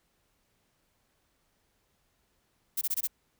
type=noise bursts; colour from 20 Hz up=violet; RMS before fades=-29 dBFS; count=5; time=2.77-3.074 s; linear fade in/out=10 ms; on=44 ms; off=21 ms; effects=pink hiss -73 dBFS RMS until 3.39 s